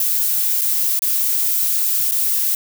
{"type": "noise with dropouts", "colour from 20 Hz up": "violet", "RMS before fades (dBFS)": -18, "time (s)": [0, 2.55], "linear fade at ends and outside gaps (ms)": 2, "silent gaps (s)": [[0.612, 0.616], [0.992, 1.02], [2.112, 2.119]], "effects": []}